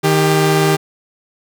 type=tone pair together; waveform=sawtooth; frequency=155.49 / 396.6 Hz; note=D#3 / G4; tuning=-1 / +20 cents; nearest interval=octave + major third; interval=1621 cents; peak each=-10 dBFS; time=0.03-0.77 s; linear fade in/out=20 ms; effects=none